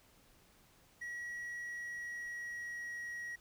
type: tone with pitch glide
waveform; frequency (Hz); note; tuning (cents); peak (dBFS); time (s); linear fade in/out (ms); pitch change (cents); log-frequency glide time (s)
triangle; 1918 to 1903.7; A#6 to A#6; +49 to +36; -39; 1.01-3.36; 10; -13; 1.58-2.98
effects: pink hiss -66 dBFS RMS until 3.4 s